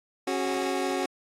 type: chord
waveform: 25% pulse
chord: C# suspended fourth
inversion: none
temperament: equal with one note detuned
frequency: 272.9 / 370 / 415.3 Hz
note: C#4 / F#4 / G#4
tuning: -27 / 0 / 0 cents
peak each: -27 / -25 / -31 dBFS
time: 0.27-1.06 s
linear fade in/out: 5 ms
effects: low-pass 10000 Hz 12 dB/octave + AAC 64 kbps